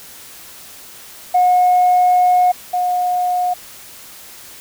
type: tone pair in turn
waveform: sine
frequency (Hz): 724 / 721.3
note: F#5 / F#5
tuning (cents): -38 / -44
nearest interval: unison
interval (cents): 6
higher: first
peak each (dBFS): -8 / -14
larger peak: first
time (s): 1.34-2.52 / 2.73-3.54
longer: first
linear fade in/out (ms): 10
effects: tanh soft clip ceiling -6 dBFS + white hiss -38 dBFS RMS until 4.6 s